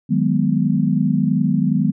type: chord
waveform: sine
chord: G# minor seventh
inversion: second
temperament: equal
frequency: 155.56 / 185 / 207.7 / 246.9 Hz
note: D#3 / F#3 / G#3 / B3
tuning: 0 / 0 / 0 / 0 cents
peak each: -20 dBFS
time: 0.09-1.92 s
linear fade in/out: 20 ms
effects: none